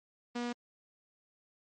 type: tone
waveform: sawtooth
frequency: 240.9 Hz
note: B3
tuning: 43 cents flat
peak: -30 dBFS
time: 0.35-0.53 s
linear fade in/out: 10 ms
effects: low-pass 7000 Hz 12 dB/octave + MP3 32 kbps